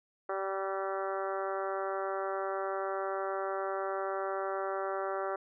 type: harmonic tone with a mistuned harmonic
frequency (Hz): 193.6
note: G3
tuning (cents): -21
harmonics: 2 / 3 / 4 / 5 / 6 / 7 / 8 / 9 / 10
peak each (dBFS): -37 / -37 / -39 / -46 / -41 / -41 / -48 / -51 / -54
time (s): 0.29-5.36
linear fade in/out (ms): 5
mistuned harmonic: 8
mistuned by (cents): -26
effects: none